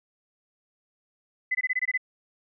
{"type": "tone bursts", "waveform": "sine", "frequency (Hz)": 2015, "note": "B6", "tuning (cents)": 34, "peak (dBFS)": -22, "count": 8, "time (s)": [1.51, 1.977], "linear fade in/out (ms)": 10, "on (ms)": 40, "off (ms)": 21, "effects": []}